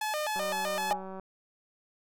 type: tone with vibrato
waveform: sawtooth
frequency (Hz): 721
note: F#5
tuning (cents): -45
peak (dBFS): -26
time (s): 0.01-0.93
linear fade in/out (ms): 5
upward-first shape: square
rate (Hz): 3.9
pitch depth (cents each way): 300
type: click train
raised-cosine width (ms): 1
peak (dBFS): -29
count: 160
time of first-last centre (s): 0.36-1.197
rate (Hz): 190
type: tone with exponential decay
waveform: sine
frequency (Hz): 827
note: G#5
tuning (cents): -8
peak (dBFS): -21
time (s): 0.91-1.07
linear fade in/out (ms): 0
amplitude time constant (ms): 33
effects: none